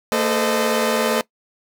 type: tone cluster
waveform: sawtooth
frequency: 227 / 436.5 / 512 / 613 Hz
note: A#3 / A4 / C5 / D#5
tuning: -46 / -14 / -38 / -26 cents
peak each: -19 dBFS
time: 0.12-1.21 s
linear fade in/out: 0 ms
effects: noise-tail reverb RT60 0.1 s tail -20 dB re dry